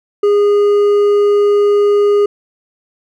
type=tone with hard clipping; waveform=triangle; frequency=410 Hz; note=G#4; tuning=22 cents flat; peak=-9 dBFS; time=0.23-2.26 s; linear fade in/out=5 ms; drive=7 dB; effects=none